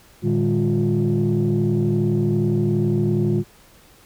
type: tone cluster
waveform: sine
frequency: 113.2 / 150.5 / 202.7 / 354.6 Hz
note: A2 / D3 / G#3 / F4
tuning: +50 / +43 / -42 / +26 cents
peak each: -21 dBFS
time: 0.22-3.44 s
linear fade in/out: 50 ms
effects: tanh soft clip ceiling -11 dBFS + pink hiss -51 dBFS RMS until 4.05 s